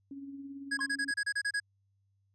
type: tone with tremolo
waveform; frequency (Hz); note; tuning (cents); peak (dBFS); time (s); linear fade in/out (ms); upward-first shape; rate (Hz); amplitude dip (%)
sine; 277.2; C#4; 0; -39; 0.11-1.11; 2; triangle; 18; 50
type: tone bursts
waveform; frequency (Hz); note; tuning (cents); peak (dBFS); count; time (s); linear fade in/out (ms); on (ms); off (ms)
square; 1659; G#6; -2; -30; 10; 0.71-1.601; 10; 63; 29
type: tone with exponential decay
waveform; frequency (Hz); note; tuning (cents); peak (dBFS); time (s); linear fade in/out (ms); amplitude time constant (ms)
triangle; 1065; C6; +30; -34; 0.79-0.92; 1; 27
effects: added 98 Hz sine -70 dBFS peak until 2.34 s + resampled to 24000 Hz